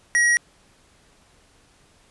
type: tone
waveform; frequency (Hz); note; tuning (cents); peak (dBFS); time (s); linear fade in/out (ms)
square; 1903; A#6; +35; -16; 0.15-0.37; 0
effects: pink hiss -57 dBFS RMS until 2.1 s + resampled to 24000 Hz